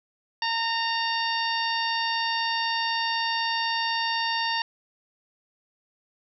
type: harmonic tone with a mistuned harmonic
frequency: 916 Hz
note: A#5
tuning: 31 cents flat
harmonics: 1 / 2 / 3 / 4 / 5 / 6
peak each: -28 / -30 / -32 / -34 / -32 / -37 dBFS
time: 0.42-4.62 s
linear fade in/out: 2 ms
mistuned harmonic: 3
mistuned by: +30 cents
effects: none